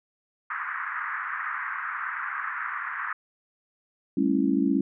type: band-pass noise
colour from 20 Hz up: pink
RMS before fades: -32 dBFS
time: 0.5-3.13 s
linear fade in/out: 5 ms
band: 1100 to 1900 Hz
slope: 48 dB/octave
type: chord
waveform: sine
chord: A dominant seventh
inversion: third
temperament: just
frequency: 198 / 220 / 275 / 330 Hz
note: G3 / A3 / C#4 / E4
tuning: +18 / 0 / -14 / +2 cents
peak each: -27 / -29 / -23 / -28 dBFS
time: 4.17-4.81 s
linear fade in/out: 5 ms
effects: none